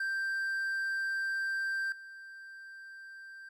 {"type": "tone with level steps", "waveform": "triangle", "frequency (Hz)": 1573, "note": "G6", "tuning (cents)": 6, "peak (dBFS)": [-29, -44], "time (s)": [0, 3.49], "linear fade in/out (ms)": 5, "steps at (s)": 1.92, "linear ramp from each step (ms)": 2, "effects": []}